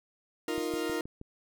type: chord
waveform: 40% pulse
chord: Eb suspended second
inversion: none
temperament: equal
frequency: 311.1 / 349.2 / 466.2 Hz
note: Eb4 / F4 / Bb4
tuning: 0 / 0 / 0 cents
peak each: -34 dBFS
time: 0.48-1.01 s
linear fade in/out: 2 ms
type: click train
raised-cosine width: 3 ms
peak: -30 dBFS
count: 5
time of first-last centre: 0.58-1.214 s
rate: 6.31 Hz
effects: none